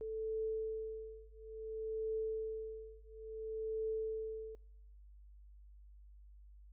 sine tone with tremolo, 440 Hz, A4, in tune, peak -34 dBFS, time 0.01-4.55 s, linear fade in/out 0 ms, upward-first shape triangle, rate 0.58 Hz, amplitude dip 100%, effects noise-tail reverb RT60 0.7 s tail -22 dB re dry + added 50 Hz sine -55 dBFS peak until 6.72 s

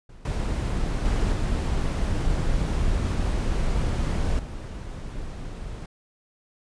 brown noise with level steps, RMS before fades -45 / -25 / -22 / -24 / -34 dBFS, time 0.09-5.86 s, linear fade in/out 5 ms, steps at 0.25 / 1.05 / 1.32 / 4.39 s, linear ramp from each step 2 ms, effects resampled to 22050 Hz

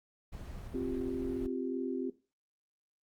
brown noise, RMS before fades -44 dBFS, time 0.32-1.47 s, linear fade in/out 10 ms
sine chord, C suspended fourth, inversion none, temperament equal, 261.6 / 349.2 / 392 Hz, C4 / F4 / G4, 0 / 0 / 0 cents, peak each -35 / -38 / -39 dBFS, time 0.74-2.1 s, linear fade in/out 5 ms
effects noise-tail reverb RT60 0.3 s tail -17 dB re dry + Opus 48 kbps

